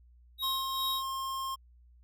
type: tone with tremolo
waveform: square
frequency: 3800 Hz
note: A#7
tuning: 33 cents sharp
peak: -31 dBFS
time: 0.38-1.03 s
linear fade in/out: 50 ms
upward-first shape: sine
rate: 2.5 Hz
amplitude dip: 65%
type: tone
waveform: square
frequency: 1067 Hz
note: C6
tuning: 34 cents sharp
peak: -34 dBFS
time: 0.42-1.56 s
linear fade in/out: 20 ms
effects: added 60 Hz sine -56 dBFS peak until 2.03 s